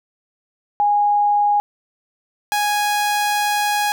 sine / sawtooth tone pair in turn, 824 / 829.3 Hz, G#5 / G#5, -14 / -3 cents, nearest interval unison, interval 11 cents, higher second, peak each -13 dBFS, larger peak neither, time 0.8-1.6 / 2.52-3.92 s, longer second, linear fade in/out 0 ms, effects none

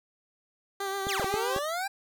15% pulse tone with vibrato, 392 Hz, G4, in tune, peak -24 dBFS, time 0.8-1.59 s, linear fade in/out 5 ms, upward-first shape triangle, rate 7.8 Hz, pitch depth 36 cents each way
clicks, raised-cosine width 2 ms, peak -21 dBFS, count 5, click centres 1.069 / 1.197 / 1.244 / 1.341 / 1.563 s
25% pulse exponential two-way sweep, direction down then up, 3875 to 372.7 to 809 Hz, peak -26 dBFS, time 1.08-1.88 s, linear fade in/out 10 ms, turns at 1.25 s
effects none

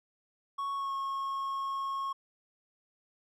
triangle tone with pitch glide, 1108.7 to 1090.3 Hz, C#6 to C#6, 0 to -29 cents, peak -30 dBFS, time 0.58-2.13 s, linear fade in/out 10 ms, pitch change -29 cents, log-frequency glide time 0.74-0.94 s, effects none

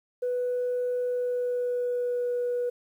sine tone with pitch glide, 494.4 to 487.9 Hz, B4 to B4, +2 to -21 cents, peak -24 dBFS, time 0.22-2.7 s, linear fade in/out 10 ms, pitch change -23 cents, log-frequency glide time 1.01-2.32 s, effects tanh soft clip ceiling -22 dBFS + 10-bit

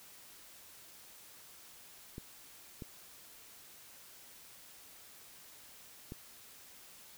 clicks, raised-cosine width 3 ms, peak -30 dBFS, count 3, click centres 2.181 / 2.822 / 6.121 s, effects white hiss -56 dBFS RMS until 7.17 s

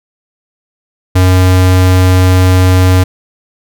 square tone, 92.2 Hz, F#2, 6 cents flat, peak -5 dBFS, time 1.15-3.04 s, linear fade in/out 10 ms, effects none

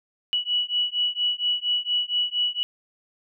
sine beating tone pair, 2938 / 2942.3 Hz, F#7 / F#7, -13 / -10 cents, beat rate 4.3 Hz, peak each -25 dBFS, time 0.33-2.63 s, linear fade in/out 0 ms, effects none

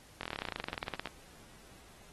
slowing click train, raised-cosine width 0.3 ms, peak -20 dBFS, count 23, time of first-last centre 0.21-1.057 s, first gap 22 ms, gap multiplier 1.05, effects pink hiss -58 dBFS RMS until 2.12 s + AAC 32 kbps

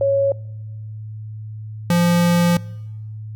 sine / square tone pair in turn, 553 / 173.33 Hz, C#5 / F3, -4 / -13 cents, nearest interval octave + minor sixth, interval 2009 cents, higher first, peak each -14 dBFS, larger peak neither, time 0.01-0.32 / 1.9-2.57 s, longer second, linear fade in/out 2 ms, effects noise-tail reverb RT60 1.0 s tail -23 dB re dry + added 108 Hz sine -29 dBFS peak until 3.35 s

